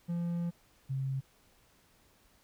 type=tone pair in turn; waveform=triangle / sine; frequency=171.7 / 134.21 Hz; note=F3 / C3; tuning=-29 / +44 cents; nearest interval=major third; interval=427 cents; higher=first; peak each=-29 / -31 dBFS; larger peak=first; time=0.08-0.51 / 0.89-1.21 s; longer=first; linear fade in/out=20 ms; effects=pink hiss -66 dBFS RMS until 2.43 s